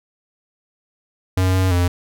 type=tone with pitch steps; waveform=square; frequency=92.9 / 93.6 / 88.3 Hz; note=F#2 / F#2 / F2; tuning=+7 / +20 / +20 cents; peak=-15 dBFS; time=1.37-1.88 s; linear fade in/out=5 ms; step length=170 ms; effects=none